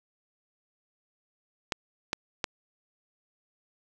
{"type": "clicks", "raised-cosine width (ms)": 0.2, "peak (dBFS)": -10, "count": 3, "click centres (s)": [1.722, 2.131, 2.442], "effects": []}